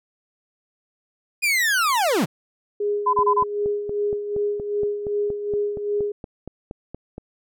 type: linear sweep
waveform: 40% pulse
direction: down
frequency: 2476 to 117.7 Hz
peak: -17 dBFS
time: 1.42-2.26 s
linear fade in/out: 20 ms
type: tone with tremolo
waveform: sine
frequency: 412.4 Hz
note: G#4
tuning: 12 cents flat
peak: -19 dBFS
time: 2.8-6.12 s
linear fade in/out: 5 ms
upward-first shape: sine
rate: 2.6 Hz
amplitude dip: 60%
type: tone bursts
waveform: sine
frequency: 1011 Hz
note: B5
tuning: 40 cents sharp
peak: -15 dBFS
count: 4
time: 3.06-3.437 s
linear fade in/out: 10 ms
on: 74 ms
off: 27 ms
type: click train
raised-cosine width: 2 ms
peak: -20 dBFS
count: 18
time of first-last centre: 3.19-7.181 s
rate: 4.26 Hz
effects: none